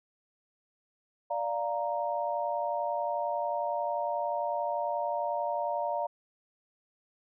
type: chord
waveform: sine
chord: Bb major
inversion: first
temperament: equal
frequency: 587.3 / 698.5 / 932.3 Hz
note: D5 / F5 / Bb5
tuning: 0 / 0 / 0 cents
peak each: -33 dBFS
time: 1.3-6.07 s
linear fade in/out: 10 ms
effects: none